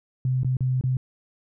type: tone with dropouts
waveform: sine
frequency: 128.7 Hz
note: C3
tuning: 28 cents flat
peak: -20 dBFS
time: 0.25-0.97 s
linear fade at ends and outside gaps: 2 ms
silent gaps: 0.433-0.446 / 0.569-0.606 / 0.811-0.838 s
effects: none